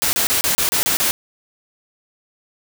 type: noise bursts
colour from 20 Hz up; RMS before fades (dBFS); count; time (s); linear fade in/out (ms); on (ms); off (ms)
white; -18; 8; 0.02-1.11; 0; 110; 30
effects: none